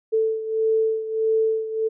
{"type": "beating tone pair", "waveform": "sine", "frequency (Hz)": [441.9, 443.5], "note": ["A4", "A4"], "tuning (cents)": [7, 14], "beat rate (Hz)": 1.6, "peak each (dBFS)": [-20, -25], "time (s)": [0.12, 1.89], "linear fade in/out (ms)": 20, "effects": []}